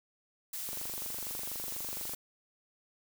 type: noise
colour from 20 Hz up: blue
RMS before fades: -39 dBFS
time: 0.53-2.15 s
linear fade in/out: 5 ms
type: click train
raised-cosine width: 1 ms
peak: -32 dBFS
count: 36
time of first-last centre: 0.69-2.136 s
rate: 24.2 Hz
effects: none